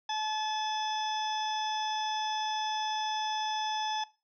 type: harmonic tone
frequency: 862 Hz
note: A5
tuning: 36 cents flat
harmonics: 1 / 2 / 3 / 4 / 6 / 7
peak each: -32 / -41 / -47 / -37 / -42 / -47 dBFS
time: 0.09-4.04 s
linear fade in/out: 5 ms
effects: noise-tail reverb RT60 0.3 s tail -19 dB re dry